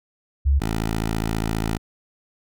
sine / 10% pulse tone pair in turn, 69.3 / 54.84 Hz, C#2 / A1, 0 / -5 cents, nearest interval major third, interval 405 cents, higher first, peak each -14 dBFS, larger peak neither, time 0.45-0.6 / 0.6-1.78 s, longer second, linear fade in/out 20 ms, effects none

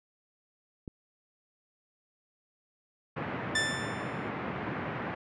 click, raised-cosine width 3 ms, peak -27 dBFS, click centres 0.878 s
pink band-pass noise, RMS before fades -36 dBFS, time 3.16-5.15 s, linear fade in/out 10 ms, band 110 to 2200 Hz, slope 24 dB/octave
sawtooth tone with exponential decay, 1769 Hz, A6, 9 cents sharp, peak -21 dBFS, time 3.55-4.29 s, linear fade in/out 5 ms, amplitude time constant 160 ms
effects resampled to 22050 Hz

